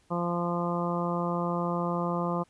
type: harmonic tone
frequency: 173.3 Hz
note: F3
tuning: 13 cents flat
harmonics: 1 / 2 / 3 / 4 / 5 / 6 / 7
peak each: -30 / -35 / -34 / -37 / -38 / -35 / -37 dBFS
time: 0.1-2.44 s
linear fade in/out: 20 ms
effects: pink hiss -66 dBFS RMS until 2.49 s + resampled to 24000 Hz